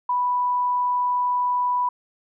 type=tone; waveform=sine; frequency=987 Hz; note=B5; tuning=1 cent flat; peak=-19 dBFS; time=0.09-1.89 s; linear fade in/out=5 ms; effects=none